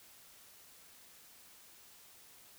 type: silence
effects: white hiss -59 dBFS RMS until 2.58 s